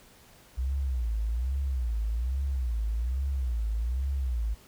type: tone with vibrato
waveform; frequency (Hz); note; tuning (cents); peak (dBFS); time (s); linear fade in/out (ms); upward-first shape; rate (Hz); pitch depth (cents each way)
sine; 60.9; B1; -24; -26; 0.57-4.55; 20; sine; 1.2; 210
effects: pink hiss -56 dBFS RMS until 4.67 s